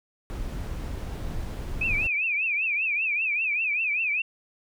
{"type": "noise", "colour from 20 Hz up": "brown", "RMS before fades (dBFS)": -32, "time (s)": [0.3, 2.07], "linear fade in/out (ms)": 0}
{"type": "tone with vibrato", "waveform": "sine", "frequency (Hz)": 2489, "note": "D#7", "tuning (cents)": 0, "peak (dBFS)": -23, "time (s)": [1.81, 4.22], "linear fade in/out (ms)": 5, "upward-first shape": "triangle", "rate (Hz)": 5.1, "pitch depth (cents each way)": 170}
{"effects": []}